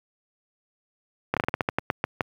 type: slowing click train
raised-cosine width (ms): 0.5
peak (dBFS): -7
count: 12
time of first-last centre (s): 1.34-2.208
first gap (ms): 27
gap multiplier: 1.2
effects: high-pass 80 Hz 12 dB/octave + 8-bit